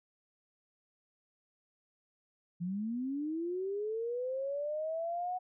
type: linear sweep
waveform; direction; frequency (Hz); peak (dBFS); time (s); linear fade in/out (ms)
sine; up; 167.9 to 740; -33; 2.6-5.39; 20
effects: none